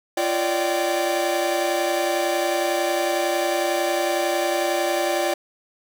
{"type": "tone cluster", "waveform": "45% pulse", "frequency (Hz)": [345.4, 572, 603, 773], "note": ["F4", "D5", "D5", "G5"], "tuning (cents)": [-19, -46, 46, -24], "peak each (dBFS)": -26, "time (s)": [0.17, 5.34], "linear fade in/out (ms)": 5, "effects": []}